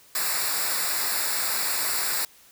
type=noise with comb filter; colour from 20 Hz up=white; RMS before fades=-26 dBFS; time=0.15-2.25 s; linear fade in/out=2 ms; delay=0.32 ms; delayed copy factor=-0.8; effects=white hiss -54 dBFS RMS until 2.51 s